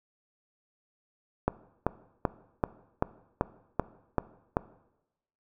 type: click train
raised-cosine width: 1 ms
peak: -10 dBFS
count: 9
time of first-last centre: 1.48-4.569 s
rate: 2.59 Hz
effects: noise-tail reverb RT60 0.9 s tail -18 dB re dry